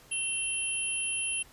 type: tone cluster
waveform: sine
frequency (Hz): 2724 / 3108 / 10190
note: F7 / G7 / D#9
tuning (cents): -44 / -16 / +40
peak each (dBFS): -34 / -40 / -31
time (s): 0.11-1.43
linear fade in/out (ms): 10
effects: pink hiss -56 dBFS RMS until 1.52 s + resampled to 32000 Hz